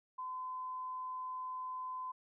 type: tone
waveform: sine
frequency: 1021 Hz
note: C6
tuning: 43 cents flat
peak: -39 dBFS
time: 0.18-2.12 s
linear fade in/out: 10 ms
effects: none